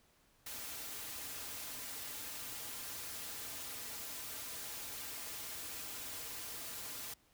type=noise with comb filter; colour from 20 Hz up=white; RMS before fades=-45 dBFS; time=0.46-7.14 s; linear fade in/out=5 ms; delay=5.4 ms; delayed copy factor=-0.6; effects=pink hiss -70 dBFS RMS until 7.33 s